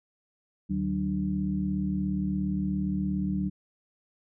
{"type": "tone cluster", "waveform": "sine", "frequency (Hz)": [75.9, 152.6, 189.7, 297], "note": ["D#2", "D#3", "F#3", "D4"], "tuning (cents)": [-42, -33, 43, 20], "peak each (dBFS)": [-36, -36, -27, -35], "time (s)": [0.69, 3.5], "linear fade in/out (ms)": 20, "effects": []}